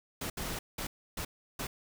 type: noise bursts at uneven times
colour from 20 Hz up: pink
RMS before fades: -37 dBFS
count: 5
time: 0.21-0.3 / 0.37-0.59 / 0.78-0.87 / 1.17-1.25 / 1.59-1.67 s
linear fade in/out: 5 ms
effects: none